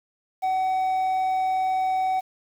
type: tone with quantisation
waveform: triangle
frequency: 753 Hz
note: F#5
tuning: 30 cents sharp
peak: -19 dBFS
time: 0.42-2.21 s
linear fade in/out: 20 ms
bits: 8
effects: none